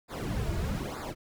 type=noise with flanger; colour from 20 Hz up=brown; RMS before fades=-33 dBFS; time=0.08-1.15 s; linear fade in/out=50 ms; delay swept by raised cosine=0.33 to 3.93 ms; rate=1.1 Hz; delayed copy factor=-0.9; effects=none